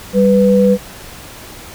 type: tone pair together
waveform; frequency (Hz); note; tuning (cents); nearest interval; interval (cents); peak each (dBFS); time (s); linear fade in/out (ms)
sine; 196 / 494.8; G3 / B4; 0 / +3; octave + major third; 1603; -10; 0.13-0.78; 50
effects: pink hiss -34 dBFS RMS until 1.74 s